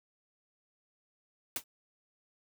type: noise with exponential decay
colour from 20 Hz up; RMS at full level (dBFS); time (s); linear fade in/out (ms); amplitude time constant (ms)
white; -29; 1.56-1.64; 2; 16
effects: none